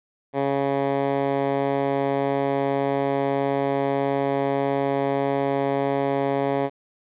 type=tone with band-pass filter; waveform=10% pulse; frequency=138.59 Hz; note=C#3; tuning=in tune; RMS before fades=-23 dBFS; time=0.33-6.7 s; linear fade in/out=50 ms; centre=520 Hz; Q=0.68; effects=resampled to 8000 Hz + 9-bit